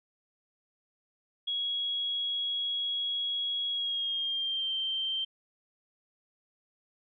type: tone with pitch glide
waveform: sine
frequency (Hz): 3322 to 3136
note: G#7 to G7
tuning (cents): 0 to 0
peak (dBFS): -29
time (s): 1.47-5.25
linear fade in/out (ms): 10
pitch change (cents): -100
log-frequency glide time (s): 3.7-4.73
effects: none